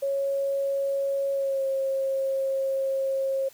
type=tone with pitch glide; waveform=sine; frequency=552 to 538.5 Hz; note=C#5 to C5; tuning=-7 to +50 cents; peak=-23 dBFS; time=0.02-3.49 s; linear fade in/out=10 ms; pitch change=-43 cents; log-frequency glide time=1.33-1.64 s; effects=white hiss -53 dBFS RMS until 3.53 s + MP3 96 kbps

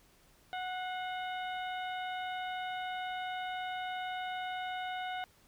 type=harmonic tone with a mistuned harmonic; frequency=737 Hz; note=F#5; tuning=7 cents flat; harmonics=1 / 2 / 3 / 4 / 5; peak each=-37 / -43 / -47 / -48 / -50 dBFS; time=0.53-5.24 s; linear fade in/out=0 ms; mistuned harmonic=3; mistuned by=-47 cents; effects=pink hiss -65 dBFS RMS until 5.47 s

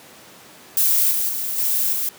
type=noise with level steps; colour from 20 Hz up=violet; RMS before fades=-17 / -21 / -25 / -20 / -23 dBFS; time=0.77-2.09 s; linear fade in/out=2 ms; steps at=1.11 / 1.29 / 1.58 / 1.93 s; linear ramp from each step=2 ms; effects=pink hiss -44 dBFS RMS until 2.18 s + high-pass 200 Hz 12 dB/octave

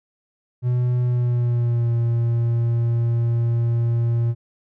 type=tone with pitch glide; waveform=triangle; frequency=123.47 to 117.22 Hz; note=B2 to A#2; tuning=0 to +10 cents; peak=-15 dBFS; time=0.62-4.35 s; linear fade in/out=50 ms; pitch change=-90 cents; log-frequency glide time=1.02-1.93 s; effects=none

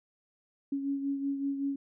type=beating tone pair; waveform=sine; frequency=277.2 / 282.5 Hz; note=C#4 / C#4; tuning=0 / +33 cents; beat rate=5.3 Hz; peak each=-30 / -39 dBFS; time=0.72-1.76 s; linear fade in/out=5 ms; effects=none

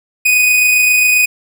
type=tone with amplitude modulation; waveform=45% pulse; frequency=2489 Hz; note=D#7; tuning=in tune; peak=-7 dBFS; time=0.25-1.26 s; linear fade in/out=10 ms; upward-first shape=sine; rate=27.5 Hz; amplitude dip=25%; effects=none

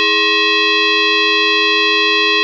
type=tone with frequency modulation; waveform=sine; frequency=323.1 Hz; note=E4; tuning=35 cents flat; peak=-10 dBFS; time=0-2.43 s; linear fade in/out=0 ms; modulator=740 Hz; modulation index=5; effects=none

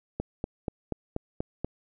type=click train; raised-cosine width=2 ms; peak=-16 dBFS; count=7; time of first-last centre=0.2-1.646 s; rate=4.15 Hz; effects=none

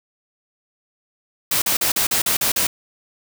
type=noise bursts; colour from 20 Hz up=white; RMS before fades=-19 dBFS; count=8; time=1.51-2.67 s; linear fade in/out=5 ms; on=110 ms; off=40 ms; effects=none

